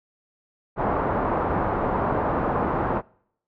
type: low-pass noise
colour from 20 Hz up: white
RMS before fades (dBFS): -24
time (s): 0.76-3.02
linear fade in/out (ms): 50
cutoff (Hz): 1100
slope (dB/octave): 24
effects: noise-tail reverb RT60 0.7 s tail -26 dB re dry